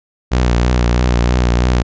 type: tone with vibrato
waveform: sawtooth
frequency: 60.6 Hz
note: B1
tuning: 32 cents flat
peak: -7 dBFS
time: 0.31-1.83 s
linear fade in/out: 20 ms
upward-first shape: triangle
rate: 3.1 Hz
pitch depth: 58 cents each way
effects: resampled to 16000 Hz